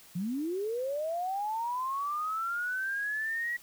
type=linear sweep; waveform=sine; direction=up; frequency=163.1 to 1934 Hz; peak=-30 dBFS; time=0.15-3.57 s; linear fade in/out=10 ms; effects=white hiss -55 dBFS RMS until 3.62 s